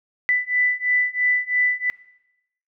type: beating tone pair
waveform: sine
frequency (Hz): 1987 / 1990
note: B6 / B6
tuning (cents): +10 / +13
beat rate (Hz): 3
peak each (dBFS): -21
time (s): 0.29-1.9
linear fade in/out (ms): 0
effects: noise-tail reverb RT60 0.9 s tail -21 dB re dry